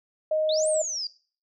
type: tone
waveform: sine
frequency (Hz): 622.3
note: D#5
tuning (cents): 0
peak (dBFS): -21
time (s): 0.31-0.82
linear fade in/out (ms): 5
type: exponential two-way sweep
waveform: sine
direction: up then down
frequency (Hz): 3456 to 9000 to 4688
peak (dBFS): -28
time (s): 0.49-1.07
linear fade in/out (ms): 2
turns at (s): 0.68
effects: noise-tail reverb RT60 0.4 s tail -19 dB re dry